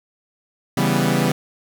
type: chord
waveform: sawtooth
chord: C# half-diminished seventh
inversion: none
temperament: equal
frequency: 138.59 / 164.81 / 196 / 246.9 Hz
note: C#3 / E3 / G3 / B3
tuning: 0 / 0 / 0 / 0 cents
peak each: -18 dBFS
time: 0.77-1.32 s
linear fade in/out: 5 ms
effects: 7-bit